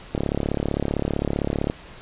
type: click train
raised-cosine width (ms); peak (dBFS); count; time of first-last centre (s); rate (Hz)
2; -9; 56; 0.15-1.699; 35.5
effects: pink hiss -43 dBFS RMS until 2.01 s + resampled to 8000 Hz